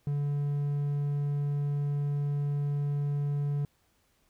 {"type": "tone", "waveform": "triangle", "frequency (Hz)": 144, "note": "D3", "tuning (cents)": -34, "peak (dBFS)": -25, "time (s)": [0.07, 3.65], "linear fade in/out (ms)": 2, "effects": ["pink hiss -70 dBFS RMS until 4.29 s"]}